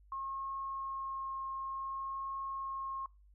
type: tone with vibrato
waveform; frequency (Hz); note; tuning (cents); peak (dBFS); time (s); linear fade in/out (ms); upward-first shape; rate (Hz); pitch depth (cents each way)
sine; 1078; C#6; -49; -37; 0.12-3.06; 2; triangle; 0.55; 10
effects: noise-tail reverb RT60 0.3 s tail -25 dB re dry + added 50 Hz sine -59 dBFS peak until 3.34 s